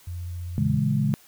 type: tone with vibrato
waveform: sine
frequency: 87.5 Hz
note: F2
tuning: 4 cents sharp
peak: -30 dBFS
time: 0.07-0.78 s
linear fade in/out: 5 ms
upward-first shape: sine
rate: 15 Hz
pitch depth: 13 cents each way
type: chord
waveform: sine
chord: A# half-diminished seventh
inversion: none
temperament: equal with one note detuned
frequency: 116.54 / 141.26 / 164.81 / 207.7 Hz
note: A#2 / C#3 / E3 / G#3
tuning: 0 / +33 / 0 / 0 cents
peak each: -28 / -23 / -29 / -25 dBFS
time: 0.58-1.14 s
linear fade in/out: 0 ms
effects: white hiss -54 dBFS RMS until 1.27 s